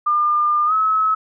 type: tone with pitch glide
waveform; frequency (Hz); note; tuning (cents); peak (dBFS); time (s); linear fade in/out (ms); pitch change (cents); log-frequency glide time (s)
sine; 1203 to 1289.3; D6 to E6; +41 to -39; -14; 0.06-1.15; 10; +120; 0.66-0.73
effects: none